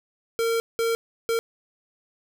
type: tone bursts at uneven times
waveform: square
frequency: 458.5 Hz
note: A#4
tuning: 29 cents flat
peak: -22 dBFS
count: 3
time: 0.39-0.6 / 0.79-0.95 / 1.29-1.39 s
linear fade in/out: 0 ms
effects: none